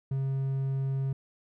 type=tone; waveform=triangle; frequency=135 Hz; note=C#3; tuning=45 cents flat; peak=-25 dBFS; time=0.11-1.13 s; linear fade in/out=5 ms; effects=none